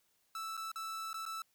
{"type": "tone with dropouts", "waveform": "45% pulse", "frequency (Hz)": 1318.5, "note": "E6", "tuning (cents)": 0, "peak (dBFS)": -39, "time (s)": [0.35, 1.42], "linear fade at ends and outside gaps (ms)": 2, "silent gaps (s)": [[0.569, 0.575], [0.717, 0.758], [1.131, 1.142], [1.254, 1.262]], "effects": ["white hiss -75 dBFS RMS until 1.54 s"]}